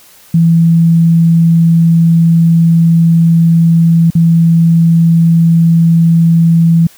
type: tone with dropouts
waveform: sine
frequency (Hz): 166.2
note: E3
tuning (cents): +15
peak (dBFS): -4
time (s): 0.34-6.87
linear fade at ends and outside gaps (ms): 5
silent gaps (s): 4.104-4.151
effects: white hiss -41 dBFS RMS until 6.97 s